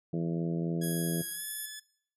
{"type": "harmonic tone", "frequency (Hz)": 83.6, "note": "E2", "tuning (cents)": 25, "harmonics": [2, 3, 4, 5, 6, 7, 8], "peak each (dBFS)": [-31, -40, -36, -40, -45, -47, -47], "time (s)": [0.13, 1.22], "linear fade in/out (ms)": 5}
{"type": "tone with pitch glide", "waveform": "10% pulse", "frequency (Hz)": [1661.2, 1721.8], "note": ["G#6", "A6"], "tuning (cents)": [0, -38], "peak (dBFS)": -32, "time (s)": [0.81, 1.8], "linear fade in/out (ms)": 10, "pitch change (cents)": 62, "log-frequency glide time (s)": [1.31, 1.43]}
{"type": "band-pass noise", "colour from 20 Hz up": "pink", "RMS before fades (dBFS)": -40, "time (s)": [0.83, 1.66], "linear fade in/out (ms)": 5, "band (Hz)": [10000, 12000], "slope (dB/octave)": 96}
{"effects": ["noise-tail reverb RT60 0.6 s tail -20 dB re dry"]}